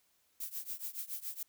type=noise with tremolo; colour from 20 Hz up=violet; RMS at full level=-38 dBFS; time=0.4-1.43 s; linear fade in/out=5 ms; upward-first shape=triangle; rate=7.1 Hz; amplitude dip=95%; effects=white hiss -73 dBFS RMS until 1.48 s